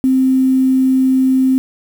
sine tone with quantisation, 261.6 Hz, C4, in tune, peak -9 dBFS, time 0.04-1.58 s, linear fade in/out 0 ms, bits 6, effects none

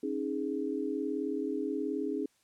sine chord, C# suspended second, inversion none, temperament equal with one note detuned, 272.4 / 311.1 / 415.3 Hz, C#4 / D#4 / G#4, -30 / 0 / 0 cents, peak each -35 / -35 / -35 dBFS, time 0.03-2.26 s, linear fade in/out 5 ms, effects white hiss -70 dBFS RMS until 2.43 s + low-pass 10000 Hz 12 dB/octave

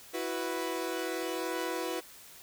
sawtooth chord, E suspended second, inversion none, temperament equal, 329.6 / 370 / 493.9 Hz, E4 / F#4 / B4, 0 / 0 / 0 cents, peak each -33 dBFS, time 0.13-2.01 s, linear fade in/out 20 ms, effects white hiss -52 dBFS RMS until 2.42 s

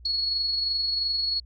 sine tone with amplitude modulation, 4353 Hz, C#8, 32 cents flat, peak -22 dBFS, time 0.05-1.4 s, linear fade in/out 5 ms, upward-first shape sine, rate 22.9 Hz, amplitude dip 35%, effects added 60 Hz sine -45 dBFS peak until 1.45 s + AAC 48 kbps

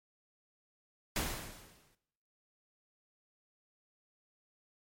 pink noise with exponential decay, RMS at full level -32 dBFS, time 1.16-1.95 s, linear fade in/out 2 ms, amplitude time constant 170 ms, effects noise-tail reverb RT60 0.8 s tail -17 dB re dry + MP3 64 kbps

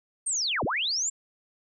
sine linear two-way sweep, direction down then up, 8900 to 61.74 to 7540 Hz, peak -25 dBFS, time 0.26-1.1 s, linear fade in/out 10 ms, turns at 0.64 s, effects none

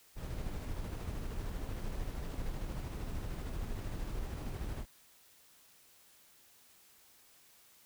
brown noise with tremolo, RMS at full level -38 dBFS, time 0.15-4.86 s, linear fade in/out 50 ms, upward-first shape square, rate 13 Hz, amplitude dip 25%, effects white hiss -63 dBFS RMS until 7.85 s

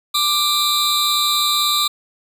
40% pulse tone cluster, 1181 / 3614 / 3825 / 4050 Hz, D6 / A7 / A#7 / B7, +9 / +46 / +44 / +43 cents, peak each -20 dBFS, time 0.14-1.88 s, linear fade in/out 10 ms, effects none

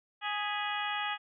harmonic tone with a mistuned harmonic, 415.3 Hz, G#4, in tune, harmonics 2 / 3 / 4 / 5 / 6 / 7 / 8, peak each -36 / -38 / -39 / -40 / -41 / -41 / -42 dBFS, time 0.21-1.18 s, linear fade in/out 50 ms, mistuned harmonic 5, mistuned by -85 cents, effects none

